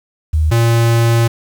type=tone pair in turn; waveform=sine / square; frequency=77.78 / 116.1 Hz; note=D#2 / A#2; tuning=0 / -7 cents; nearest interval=perfect fifth; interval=693 cents; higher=second; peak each=-10 dBFS; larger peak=neither; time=0.33-0.51 / 0.51-1.28 s; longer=second; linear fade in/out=10 ms; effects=7-bit